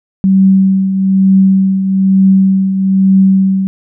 sine tone with tremolo, 191.8 Hz, G3, 37 cents flat, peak -3 dBFS, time 0.24-3.67 s, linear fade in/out 0 ms, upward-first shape triangle, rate 1.1 Hz, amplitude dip 60%, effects none

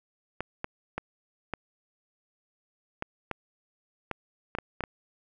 clicks, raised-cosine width 0.5 ms, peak -16 dBFS, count 11, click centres 0.406 / 0.644 / 0.98 / 1.537 / 3.024 / 3.313 / 4.113 / 4.551 / 4.586 / 4.807 / 4.838 s, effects none

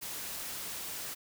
white noise, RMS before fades -40 dBFS, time 0.01-1.15 s, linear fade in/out 20 ms, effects none

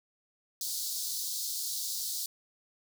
pink high-pass noise, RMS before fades -35 dBFS, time 0.61-2.26 s, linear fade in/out 2 ms, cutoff 4000 Hz, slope 48 dB/octave, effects none

